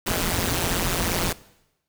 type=noise with amplitude modulation; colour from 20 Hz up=pink; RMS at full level=-20 dBFS; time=0.06-1.33 s; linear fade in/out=10 ms; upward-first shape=sine; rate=174 Hz; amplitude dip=100%; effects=noise-tail reverb RT60 0.9 s tail -20 dB re dry